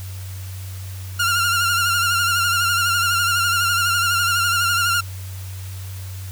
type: tone with vibrato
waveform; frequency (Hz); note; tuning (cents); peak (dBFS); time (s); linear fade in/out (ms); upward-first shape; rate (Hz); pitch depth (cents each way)
sawtooth; 1396.9; F6; 0; -13; 1.19-5.01; 10; sine; 12; 48
effects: added 94 Hz sine -29 dBFS peak until 6.31 s + white hiss -41 dBFS RMS until 6.31 s